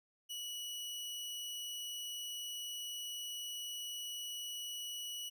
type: tone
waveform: sawtooth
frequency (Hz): 2936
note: F#7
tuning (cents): -14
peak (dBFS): -38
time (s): 0.29-5.3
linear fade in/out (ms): 20
effects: none